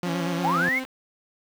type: tone with vibrato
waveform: sawtooth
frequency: 172.6 Hz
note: F3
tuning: 20 cents flat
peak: -22 dBFS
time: 0.03-0.69 s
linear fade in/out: 2 ms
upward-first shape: square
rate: 8.5 Hz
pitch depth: 42 cents each way
type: tone with pitch glide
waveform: sawtooth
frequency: 277.2 to 260.1 Hz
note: C#4 to C4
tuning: 0 to -10 cents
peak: -26 dBFS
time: 0.05-0.85 s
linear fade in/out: 20 ms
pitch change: -110 cents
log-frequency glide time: 0.43-0.67 s
type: linear sweep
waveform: sine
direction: up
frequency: 696 to 2258 Hz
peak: -21 dBFS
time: 0.43-0.8 s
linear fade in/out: 20 ms
type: clicks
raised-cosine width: 0.3 ms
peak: -25 / -25 dBFS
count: 2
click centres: 0.836 / 0.85 s
effects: low-pass 6000 Hz 12 dB/octave + 7-bit